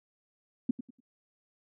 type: tone with echo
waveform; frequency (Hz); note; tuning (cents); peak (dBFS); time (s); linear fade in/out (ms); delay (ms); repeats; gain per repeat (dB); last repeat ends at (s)
sine; 247.7; B3; +5; -22; 0.69-0.71; 5; 98; 3; -12; 1.004
effects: none